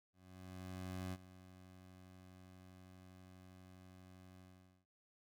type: tone with ADSR envelope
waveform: 20% pulse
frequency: 92.4 Hz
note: F#2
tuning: 2 cents flat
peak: -37 dBFS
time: 0.13-4.86 s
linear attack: 1000 ms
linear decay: 39 ms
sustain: -16 dB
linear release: 460 ms
effects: none